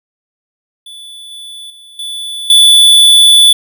square tone with level steps, 3469 Hz, A7, 25 cents flat, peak -29 / -27 / -35 / -20 / -3 dBFS, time 0.86-3.53 s, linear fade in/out 5 ms, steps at 1.31 / 1.7 / 1.99 / 2.5 s, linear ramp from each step 2 ms, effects none

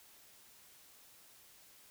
silence, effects white hiss -61 dBFS RMS until 1.9 s

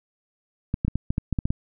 clicks, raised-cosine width 5 ms, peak -11 dBFS, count 10, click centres 0.741 / 0.849 / 0.881 / 0.956 / 1.105 / 1.181 / 1.327 / 1.388 / 1.455 / 1.505 s, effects none

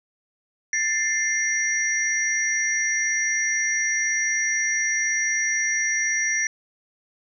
sine tone cluster, 1775 / 2099 / 5780 Hz, A6 / C7 / F#8, +15 / +5 / -41 cents, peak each -25 dBFS, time 0.73-6.47 s, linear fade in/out 2 ms, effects none

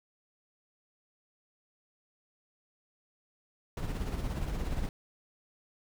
brown noise with tremolo, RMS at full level -32 dBFS, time 3.77-4.89 s, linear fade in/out 2 ms, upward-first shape sine, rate 17 Hz, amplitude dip 45%, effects none

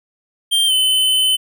square tone with pitch glide, 3170 to 3041 Hz, G7 to F#7, +19 to +47 cents, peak -13 dBFS, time 0.51-1.37 s, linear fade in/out 20 ms, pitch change -72 cents, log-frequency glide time 0.67-0.72 s, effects none

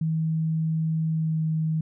sine tone with pitch glide, 160 to 158.44 Hz, D#3 to D#3, +49 to +32 cents, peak -22 dBFS, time 0.01-1.81 s, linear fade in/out 5 ms, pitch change -17 cents, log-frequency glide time 1.1-1.43 s, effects none

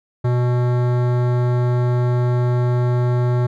sine tone with hard clipping, 122.9 Hz, B2, 8 cents flat, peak -17 dBFS, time 0.24-3.47 s, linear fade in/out 10 ms, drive 17 dB, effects none

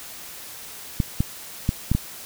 clicks, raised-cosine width 5 ms, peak -7 dBFS, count 5, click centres 1.002 / 1.205 / 1.691 / 1.916 / 1.95 s, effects white hiss -39 dBFS RMS until 2.25 s

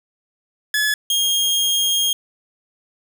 sawtooth tone pair in turn, 1709 / 3241 Hz, G#6 / G#7, +49 / -43 cents, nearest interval major seventh, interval 1108 cents, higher second, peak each -13 dBFS, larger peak neither, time 0.74-0.94 / 1.1-2.13 s, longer second, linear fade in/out 2 ms, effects none

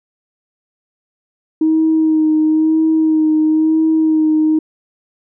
sine tone with vibrato, 314.5 Hz, D#4, 19 cents sharp, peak -9 dBFS, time 1.61-4.59 s, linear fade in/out 5 ms, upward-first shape sine, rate 1 Hz, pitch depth 23 cents each way, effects tanh soft clip ceiling -5 dBFS

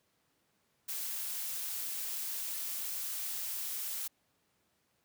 blue noise, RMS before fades -38 dBFS, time 0.88-4.08 s, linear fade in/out 10 ms, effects pink hiss -75 dBFS RMS until 5.04 s + high-pass 100 Hz 12 dB/octave

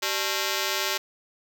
5% pulse ring-modulated tone, 490.9 Hz, B4, 10 cents flat, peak -10 dBFS, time 0.02-0.98 s, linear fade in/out 10 ms, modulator 106 Hz, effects none

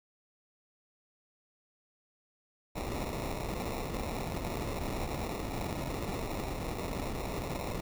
pink noise with sample-and-hold, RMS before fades -36 dBFS, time 2.75-7.81 s, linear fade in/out 10 ms, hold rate 1575 Hz, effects none

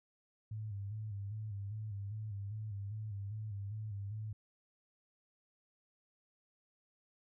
sine tone with vibrato, 103.83 Hz, G#2, in tune, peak -39 dBFS, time 0.51-4.33 s, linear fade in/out 5 ms, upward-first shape square, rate 2.5 Hz, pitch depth 69 cents each way, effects none

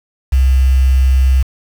sine tone with quantisation, 65.41 Hz, C2, in tune, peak -7 dBFS, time 0.32-1.43 s, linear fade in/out 10 ms, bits 5, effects none

